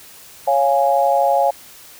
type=chord; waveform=sine; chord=Db major; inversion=none; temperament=equal; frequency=554.4 / 698.5 / 830.6 Hz; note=Db5 / F5 / Ab5; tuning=0 / 0 / 0 cents; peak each=-17 dBFS; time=0.47-1.51 s; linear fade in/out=10 ms; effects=white hiss -42 dBFS RMS until 1.99 s